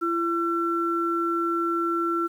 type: tone pair together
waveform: sine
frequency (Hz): 337.5 / 1350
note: E4 / E6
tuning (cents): +41 / +41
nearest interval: 2 octaves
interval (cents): 2400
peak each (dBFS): -25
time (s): 0.01-2.28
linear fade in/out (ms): 20
effects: 9-bit